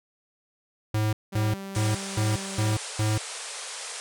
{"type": "tone bursts", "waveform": "square", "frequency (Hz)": 107.6, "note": "A2", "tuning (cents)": -38, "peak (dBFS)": -23, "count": 6, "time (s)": [0.94, 3.18], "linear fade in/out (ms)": 5, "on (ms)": 190, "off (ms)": 220}
{"type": "tone with pitch glide", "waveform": "sawtooth", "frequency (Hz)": [195.3, 193.95], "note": ["G3", "G3"], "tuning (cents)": [-6, -18], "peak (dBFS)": -31, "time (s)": [1.32, 2.74], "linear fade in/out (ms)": 10, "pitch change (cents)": -12, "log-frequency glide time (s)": [2.1, 2.59]}
{"type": "band-pass noise", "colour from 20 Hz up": "white", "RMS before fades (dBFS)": -37, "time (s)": [1.75, 4], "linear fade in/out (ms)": 0, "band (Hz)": [410, 9900], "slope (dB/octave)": 96}
{"effects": []}